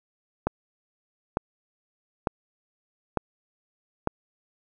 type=click train; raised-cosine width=1 ms; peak=-9 dBFS; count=5; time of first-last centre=0.47-4.074 s; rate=1.11 Hz; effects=none